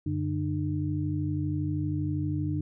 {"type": "tone cluster", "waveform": "sine", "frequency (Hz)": [92.9, 145.5, 301.9], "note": ["F#2", "D3", "D4"], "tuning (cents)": [7, -16, 48], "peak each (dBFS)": -31, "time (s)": [0.06, 2.61], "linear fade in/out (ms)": 5, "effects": []}